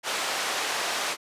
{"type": "band-pass noise", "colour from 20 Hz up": "pink", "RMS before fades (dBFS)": -29, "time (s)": [0.03, 1.17], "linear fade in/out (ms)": 50, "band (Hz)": [650, 7400], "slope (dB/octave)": 12, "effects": ["resampled to 32000 Hz"]}